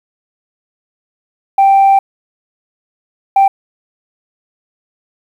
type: tone bursts at uneven times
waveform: sine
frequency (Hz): 784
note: G5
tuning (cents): 0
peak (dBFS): -3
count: 2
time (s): 1.58-1.99 / 3.36-3.48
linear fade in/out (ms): 5
effects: tanh soft clip ceiling -3 dBFS + 7-bit